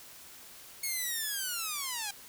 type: linear sweep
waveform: 5% pulse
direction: down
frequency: 2200 to 790 Hz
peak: -22 dBFS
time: 0.83-2.11 s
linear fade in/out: 5 ms
effects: white hiss -51 dBFS RMS until 2.28 s